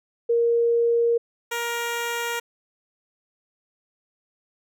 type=tone pair in turn; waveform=sine / 10% pulse; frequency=468.3 / 470.7 Hz; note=A#4 / A#4; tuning=+8 / +17 cents; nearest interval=unison; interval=9 cents; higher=second; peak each=-17 dBFS; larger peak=neither; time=0.29-1.18 / 1.51-2.4 s; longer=neither; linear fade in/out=10 ms; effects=none